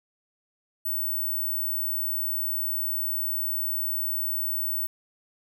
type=tone; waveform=sine; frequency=15840 Hz; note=B9; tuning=4 cents sharp; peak=-23 dBFS; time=0.85-4.87 s; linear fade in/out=10 ms; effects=tanh soft clip ceiling -24 dBFS